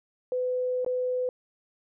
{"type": "tone with dropouts", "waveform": "sine", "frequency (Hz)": 503, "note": "B4", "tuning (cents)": 32, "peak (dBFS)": -25, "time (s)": [0.32, 1.29], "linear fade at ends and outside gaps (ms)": 1, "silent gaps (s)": [0.847, 0.863], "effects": []}